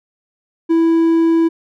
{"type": "tone", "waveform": "triangle", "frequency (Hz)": 329.6, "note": "E4", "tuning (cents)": 0, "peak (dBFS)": -8, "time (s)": [0.69, 1.49], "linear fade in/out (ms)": 20, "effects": []}